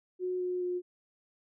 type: tone with pitch steps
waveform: sine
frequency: 365.1 / 361.7 / 358.4 Hz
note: F#4 / F#4 / F4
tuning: -23 / -39 / +45 cents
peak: -30 dBFS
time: 0.19-0.82 s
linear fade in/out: 50 ms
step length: 210 ms
effects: none

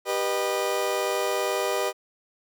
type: chord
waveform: 30% pulse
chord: G augmented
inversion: none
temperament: just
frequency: 392 / 490 / 612.5 Hz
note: G4 / B4 / D#5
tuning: 0 / -14 / -27 cents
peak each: -26 dBFS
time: 0.05-1.93 s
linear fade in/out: 50 ms
effects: none

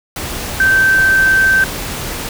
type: tone in noise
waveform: sine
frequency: 1554 Hz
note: G6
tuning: 16 cents flat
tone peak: -8 dBFS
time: 0.6-1.64 s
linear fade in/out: 2 ms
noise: pink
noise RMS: -23 dBFS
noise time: 0.16-2.29 s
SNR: +12 dB
effects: none

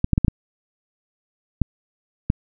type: clicks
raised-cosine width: 5 ms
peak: -4 dBFS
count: 7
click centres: 0.044 / 0.133 / 0.179 / 0.247 / 0.282 / 1.617 / 2.301 s
effects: none

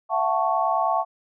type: chord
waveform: sine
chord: F# minor seventh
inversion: third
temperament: equal with one note detuned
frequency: 670.8 / 740 / 880 / 1108.7 Hz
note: E5 / F#5 / A5 / C#6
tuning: +30 / 0 / 0 / 0 cents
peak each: -25 dBFS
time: 0.09-1.05 s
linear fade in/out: 50 ms
effects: none

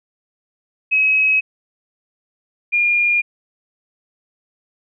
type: tone pair in turn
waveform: sine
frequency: 2554 / 2416 Hz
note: D#7 / D7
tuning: +45 / +48 cents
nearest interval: minor second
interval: 97 cents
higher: first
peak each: -12 / -13 dBFS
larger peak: first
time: 0.91-1.41 / 2.72-3.22 s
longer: neither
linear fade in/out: 20 ms
effects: none

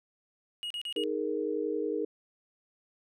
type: tone bursts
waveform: triangle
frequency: 2881 Hz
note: F#7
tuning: 47 cents flat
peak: -32 dBFS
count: 4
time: 0.63-1.037 s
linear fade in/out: 0 ms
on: 74 ms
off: 37 ms
type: chord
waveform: sine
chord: D# suspended fourth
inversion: none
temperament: equal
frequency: 311.1 / 415.3 / 466.2 Hz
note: D#4 / G#4 / A#4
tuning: 0 / 0 / 0 cents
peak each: -34 / -33 / -33 dBFS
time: 0.96-2.05 s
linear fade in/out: 5 ms
effects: none

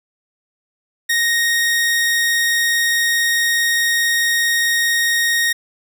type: tone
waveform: sawtooth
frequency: 1864.7 Hz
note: A#6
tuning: in tune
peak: -11 dBFS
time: 1.09-5.53 s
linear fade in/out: 10 ms
effects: none

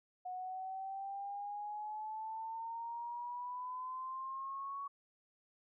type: exponential sweep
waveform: sine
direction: up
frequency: 729 to 1123 Hz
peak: -40 dBFS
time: 0.25-4.88 s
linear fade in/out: 10 ms
effects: none

